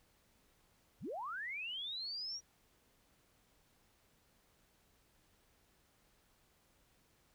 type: linear sweep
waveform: sine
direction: up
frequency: 54 to 5750 Hz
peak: -40 dBFS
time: 1-2.41 s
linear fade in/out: 50 ms
effects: pink hiss -72 dBFS RMS until 7.34 s